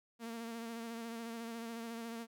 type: tone with vibrato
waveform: sawtooth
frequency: 230.2 Hz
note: A#3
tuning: 22 cents flat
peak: -38 dBFS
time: 0.19-2.27 s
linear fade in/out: 50 ms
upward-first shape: sine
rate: 14 Hz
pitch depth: 30 cents each way
effects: none